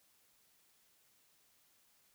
silence, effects white hiss -71 dBFS RMS until 2.14 s

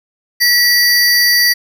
square tone pair together, 1944 / 4628 Hz, B6 / D8, -28 / -26 cents, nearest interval octave + minor third, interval 1502 cents, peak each -12 dBFS, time 0.4-1.54 s, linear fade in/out 20 ms, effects 8-bit

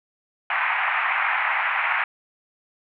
white band-pass noise, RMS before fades -23 dBFS, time 0.5-2.04 s, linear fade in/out 2 ms, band 750 to 2400 Hz, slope 48 dB/octave, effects none

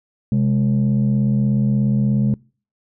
sine tone pair together, 130.81 / 207.6 Hz, C3 / G#3, 0 / 0 cents, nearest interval minor sixth, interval 800 cents, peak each -15 dBFS, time 0.32-2.34 s, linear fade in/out 2 ms, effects noise-tail reverb RT60 0.4 s tail -26 dB re dry + tanh soft clip ceiling -11 dBFS

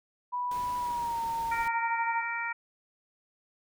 sine tone with pitch glide, 984 to 918.1 Hz, B5 to A#5, -7 to -27 cents, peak -29 dBFS, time 0.32-2.23 s, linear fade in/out 20 ms, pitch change -120 cents, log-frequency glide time 0.77-1.23 s
pink noise, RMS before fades -46 dBFS, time 0.51-1.68 s, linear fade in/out 2 ms
harmonic tone, 465.2 Hz, A#4, 4 cents flat, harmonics 2 / 3 / 4 / 5, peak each -36 / -36 / -36 / -36 dBFS, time 1.51-2.53 s, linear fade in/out 10 ms
effects none

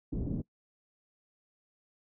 white low-pass noise, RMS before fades -34 dBFS, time 0.12-0.42 s, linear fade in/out 10 ms, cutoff 300 Hz, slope 24 dB/octave, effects noise-tail reverb RT60 0.1 s tail -22 dB re dry

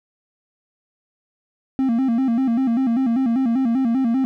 triangle tone with vibrato, 247.5 Hz, B3, 4 cents sharp, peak -14 dBFS, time 1.79-4.25 s, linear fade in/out 0 ms, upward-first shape square, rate 5.1 Hz, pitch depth 120 cents each way, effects none

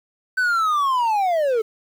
triangle linear sweep, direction down, 1534 to 425.1 Hz, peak -15 dBFS, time 0.37-1.62 s, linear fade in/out 10 ms, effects 8-bit

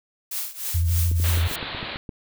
blue noise with tremolo, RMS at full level -27 dBFS, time 0.31-1.56 s, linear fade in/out 5 ms, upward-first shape triangle, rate 3.3 Hz, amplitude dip 90%
sine tone with vibrato, 84.5 Hz, E2, 43 cents sharp, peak -18 dBFS, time 0.74-1.48 s, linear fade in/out 10 ms, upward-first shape sine, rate 13 Hz, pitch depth 56 cents each way
clicks, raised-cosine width 3 ms, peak -21 dBFS, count 9, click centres 1.115 / 1.2 / 1.373 / 1.513 / 1.628 / 1.748 / 1.829 / 1.959 / 2.092 s
white low-pass noise, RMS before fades -33 dBFS, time 1.24-1.97 s, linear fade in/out 0 ms, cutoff 4300 Hz, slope 96 dB/octave
effects none

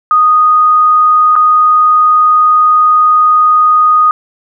sine tone with dropouts, 1240 Hz, D#6, 6 cents flat, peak -4 dBFS, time 0.11-4.11 s, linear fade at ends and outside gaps 1 ms, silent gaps 1.355-1.362 s, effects none

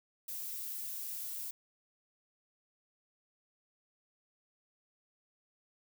violet noise, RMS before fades -41 dBFS, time 0.28-1.51 s, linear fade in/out 5 ms, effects none

